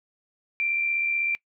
sine tone pair together, 2358 / 2434 Hz, D7 / D#7, +6 / -39 cents, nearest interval minor second, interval 55 cents, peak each -23 / -34 dBFS, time 0.6-1.35 s, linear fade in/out 0 ms, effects noise-tail reverb RT60 0.1 s tail -23 dB re dry

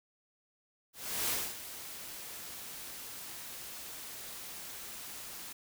white noise with ADSR envelope, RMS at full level -32 dBFS, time 0.93-5.53 s, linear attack 360 ms, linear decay 250 ms, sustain -13 dB, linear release 7 ms, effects none

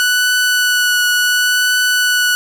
sawtooth tone with vibrato, 1480 Hz, F#6, in tune, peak -8 dBFS, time 0-2.35 s, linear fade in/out 0 ms, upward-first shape triangle, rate 0.7 Hz, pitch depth 14 cents each way, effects none

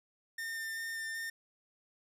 45% pulse tone with vibrato, 1807 Hz, A6, 46 cents sharp, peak -37 dBFS, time 0.38-1.3 s, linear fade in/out 5 ms, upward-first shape square, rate 2.6 Hz, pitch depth 8 cents each way, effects 13-bit

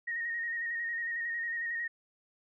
sine tone with vibrato, 1864.7 Hz, A#6, in tune, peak -32 dBFS, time 0.07-1.88 s, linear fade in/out 10 ms, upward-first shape square, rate 11 Hz, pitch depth 24 cents each way, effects none

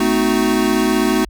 square chord, A diminished seventh, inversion none, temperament equal with one note detuned, 220 / 255.1 / 311.1 / 370 Hz, A3 / C4 / Eb4 / Gb4, 0 / -44 / 0 / 0 cents, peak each -20 dBFS, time 0-1.25 s, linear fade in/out 5 ms, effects added 50 Hz sine -35 dBFS peak until 1.29 s

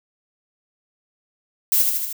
violet noise with echo, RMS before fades -17 dBFS, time 1.72-1.82 s, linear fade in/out 2 ms, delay 77 ms, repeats 4, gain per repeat -3 dB, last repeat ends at 2.128 s, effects none

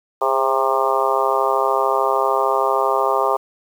harmonic tone with a mistuned harmonic, 133.2 Hz, C3, 31 cents sharp, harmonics 3 / 4 / 5 / 6 / 7 / 8 / 9, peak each -23 / -23 / -23 / -23 / -23 / -23 / -23 dBFS, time 0.21-3.37 s, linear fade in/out 10 ms, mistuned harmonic 3, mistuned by +36 cents, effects 7-bit

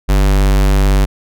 square tone, 48.93 Hz, G1, 2 cents flat, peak -9 dBFS, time 0.08-1.06 s, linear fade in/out 20 ms, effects none

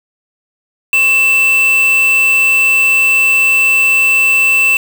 triangle tone with quantisation, 2658 Hz, E7, 14 cents sharp, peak -6 dBFS, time 0.93-4.77 s, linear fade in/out 2 ms, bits 3, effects none

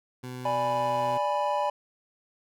20% pulse tone, 126.2 Hz, B2, 38 cents sharp, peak -31 dBFS, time 0.23-1.18 s, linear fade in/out 10 ms
triangle chord, G# diminished, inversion second, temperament equal, 587.3 / 830.6 / 987.8 Hz, D5 / G#5 / B5, 0 / 0 / 0 cents, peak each -27 dBFS, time 0.45-1.7 s, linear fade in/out 5 ms
effects none

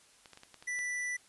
clicks, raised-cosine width 0.2 ms, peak -33 dBFS, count 7, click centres 0.258 / 0.333 / 0.374 / 0.434 / 0.543 / 0.625 / 0.79 s
square tone, 1975.5 Hz, B6, in tune, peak -34 dBFS, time 0.67-1.17 s, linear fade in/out 10 ms
effects white hiss -62 dBFS RMS until 1.28 s + resampled to 24000 Hz

